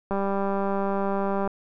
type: click train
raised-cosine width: 1 ms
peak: -14 dBFS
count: 270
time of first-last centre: 0.11-1.475 s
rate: 197 Hz
effects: none